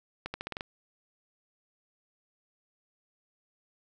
accelerating click train, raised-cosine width 0.3 ms, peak -19 dBFS, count 7, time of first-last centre 0.26-0.609 s, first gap 80 ms, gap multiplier 0.87, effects none

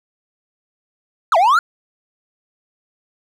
triangle exponential two-way sweep, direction down then up, 1456 to 638 to 1456 Hz, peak -8 dBFS, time 1.32-1.59 s, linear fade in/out 2 ms, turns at 1.37 s, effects none

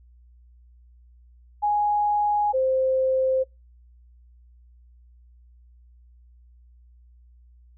sine tone pair in turn, 830.6 / 523.2 Hz, G#5 / C5, 0 / 0 cents, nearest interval minor sixth, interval 800 cents, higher first, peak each -19 dBFS, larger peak neither, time 1.62-2.53 / 2.53-3.44 s, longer neither, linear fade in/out 20 ms, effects noise-tail reverb RT60 0.2 s tail -24 dB re dry + added 60 Hz sine -50 dBFS peak until 7.77 s

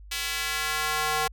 square tone with high-pass filter sweep, 153.4 Hz, D#3, 24 cents flat, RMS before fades -28 dBFS, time 0.11-1.28 s, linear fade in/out 10 ms, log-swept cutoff 2700 to 780 Hz, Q 1.1, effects added 50 Hz sine -43 dBFS peak until 1.32 s

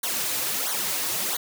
white noise with flanger, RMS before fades -27 dBFS, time 0.03-1.37 s, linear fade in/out 5 ms, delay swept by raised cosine 0.38 to 5.18 ms, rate 1.5 Hz, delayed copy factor -0.95, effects high-pass 150 Hz 12 dB/octave

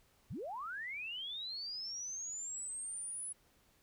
sine linear sweep, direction up, 69.3 to 10280 Hz, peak -40 dBFS, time 0.3-3.33 s, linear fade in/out 10 ms, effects pink hiss -70 dBFS RMS until 3.82 s

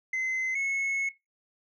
sine tone pair in turn, 2055 / 2189 Hz, C7 / C#7, -32 / -22 cents, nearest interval minor second, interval 110 cents, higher second, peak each -24 dBFS, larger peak neither, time 0.13-0.55 / 0.55-1.09 s, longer second, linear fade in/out 5 ms, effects noise-tail reverb RT60 0.2 s tail -17 dB re dry + tanh soft clip ceiling -26 dBFS

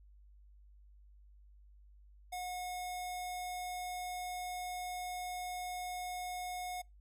square tone with low-pass filter, 725 Hz, F#5, 35 cents flat, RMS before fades -41 dBFS, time 2.32-6.82 s, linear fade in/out 10 ms, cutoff 12000 Hz, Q 2, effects noise-tail reverb RT60 0.2 s tail -25 dB re dry + added 50 Hz sine -57 dBFS peak until 7 s

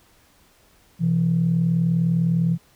sine tone pair together, 127.79 / 167.7 Hz, C3 / E3, -40 / +30 cents, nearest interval perfect fourth, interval 470 cents, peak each -23 / -17 dBFS, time 0.99-2.58 s, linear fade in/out 50 ms, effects tanh soft clip ceiling -11 dBFS + pink hiss -57 dBFS RMS until 2.75 s

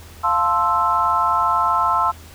sine chord, F major seventh, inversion none, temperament equal, 698.5 / 880 / 1046.5 / 1318.5 Hz, F5 / A5 / C6 / E6, 0 / 0 / 0 / 0 cents, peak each -25 / -22 / -19 / -19 dBFS, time 0.23-2.12 s, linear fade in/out 20 ms, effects added 81 Hz sine -40 dBFS peak until 2.34 s + pink hiss -44 dBFS RMS until 2.34 s

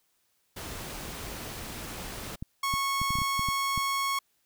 pink noise, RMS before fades -39 dBFS, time 0.56-2.36 s, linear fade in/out 10 ms
clicks, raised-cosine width 5 ms, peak -22 dBFS, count 10, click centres 2.425 / 2.739 / 3.016 / 3.106 / 3.155 / 3.187 / 3.218 / 3.394 / 3.487 / 3.777 s
sawtooth tone, 1100 Hz, C#6, 14 cents flat, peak -23 dBFS, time 2.63-4.19 s, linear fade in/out 5 ms
effects white hiss -72 dBFS RMS until 4.45 s

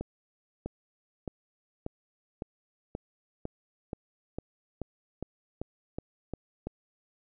accelerating click train, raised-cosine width 2 ms, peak -21 dBFS, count 15, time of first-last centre 0.01-6.67 s, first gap 650 ms, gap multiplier 0.95, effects none

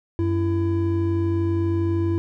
triangle tone pair together, 93.97 / 334.5 Hz, F#2 / E4, +27 / +25 cents, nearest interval octave + minor seventh, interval 2198 cents, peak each -20 dBFS, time 0.19-2.18 s, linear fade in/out 0 ms, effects none

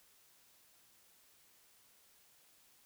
silence, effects white hiss -67 dBFS RMS until 2.85 s

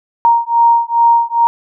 sine beating tone pair, 932.3 / 934.7 Hz, A#5 / A#5, 0 / +4 cents, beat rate 2.4 Hz, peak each -11 dBFS, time 0.25-1.47 s, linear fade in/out 0 ms, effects none

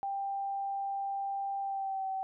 sine tone with pitch glide, 790 to 767.1 Hz, G5 to G5, +13 to -38 cents, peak -32 dBFS, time 0.03-2.23 s, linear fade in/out 0 ms, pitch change -51 cents, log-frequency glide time 1.61-2.07 s, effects none

